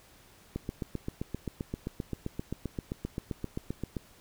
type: click train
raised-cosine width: 3 ms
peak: -20 dBFS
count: 27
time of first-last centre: 0.56-3.968 s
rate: 7.63 Hz
effects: pink hiss -58 dBFS RMS until 4.2 s